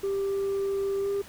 sine tone with pitch glide, 393.6 to 399.1 Hz, G4 to G4, +7 to +31 cents, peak -23 dBFS, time 0.03-1.22 s, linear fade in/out 10 ms, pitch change +24 cents, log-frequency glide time 1-1.09 s, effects tanh soft clip ceiling -24 dBFS + pink hiss -48 dBFS RMS until 1.28 s

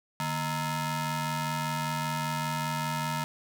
sawtooth ring-modulated tone, 387.7 Hz, G4, 19 cents flat, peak -22 dBFS, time 0.2-3.24 s, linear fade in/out 0 ms, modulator 539 Hz, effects none

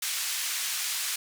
white band-pass noise, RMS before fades -31 dBFS, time 0.02-1.16 s, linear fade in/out 5 ms, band 1600 to 10000 Hz, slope 12 dB/octave, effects none

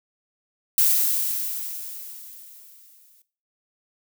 violet noise with exponential decay, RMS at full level -17 dBFS, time 0.78-3.22 s, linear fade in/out 2 ms, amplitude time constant 530 ms, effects noise-tail reverb RT60 0.4 s tail -17 dB re dry

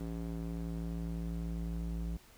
square tone with band-pass filter sweep, 56.1 Hz, A1, 34 cents sharp, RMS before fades -38 dBFS, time 0-2.17 s, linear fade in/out 5 ms, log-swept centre 240 to 120 Hz, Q 1.2, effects pink hiss -60 dBFS RMS until 2.37 s

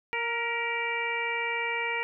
harmonic tone with a mistuned harmonic, 466.2 Hz, A#4, in tune, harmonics 1 / 2 / 3 / 4 / 5 / 6, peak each -36 / -34 / -40 / -34 / -31 / -40 dBFS, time 0.13-2.03 s, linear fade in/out 0 ms, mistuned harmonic 4, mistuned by +39 cents, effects none

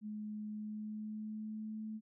sine tone with pitch glide, 212 to 217.2 Hz, G#3 to A3, +36 to -22 cents, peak -40 dBFS, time 0.01-2.01 s, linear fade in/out 50 ms, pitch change +42 cents, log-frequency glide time 0.47-1.84 s, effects none

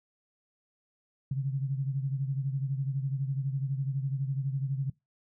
sine beating tone pair, 134.4 / 146.4 Hz, C3 / D3, +47 / -5 cents, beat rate 12 Hz, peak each -29 / -35 dBFS, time 1.31-4.9 s, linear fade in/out 5 ms, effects noise-tail reverb RT60 0.2 s tail -23 dB re dry

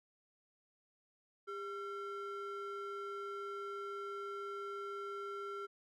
triangle ring-modulated tone, 882 Hz, A5, 4 cents sharp, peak -36 dBFS, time 1.47-5.67 s, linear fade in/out 20 ms, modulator 481 Hz, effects none

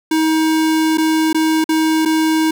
square tone with dropouts, 317 Hz, D#4, 32 cents sharp, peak -13 dBFS, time 0.11-2.51 s, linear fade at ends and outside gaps 5 ms, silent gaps 0.974-0.981 / 1.33-1.345 / 1.642-1.69 / 2.052-2.057 s, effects none

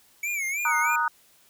square tone with vibrato, 2262 Hz, C#7, 34 cents sharp, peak -27 dBFS, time 0.23-0.96 s, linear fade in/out 5 ms, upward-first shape sine, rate 3.2 Hz, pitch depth 120 cents each way
sine chord, D# minor, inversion second, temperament equal, 932.3 / 1244.5 / 1480 Hz, A#5 / D#6 / F#6, 0 / 0 / 0 cents, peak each -26 dBFS, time 0.65-1.08 s, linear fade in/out 2 ms
effects white hiss -59 dBFS RMS until 1.49 s

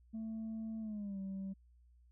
sine tone with pitch glide, 221.8 to 193.09 Hz, A3 to G3, +14 to -26 cents, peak -37 dBFS, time 0.13-1.54 s, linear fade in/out 20 ms, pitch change -240 cents, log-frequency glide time 0.8-1.19 s, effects tanh soft clip ceiling -38 dBFS + added 60 Hz sine -62 dBFS peak until 2.11 s

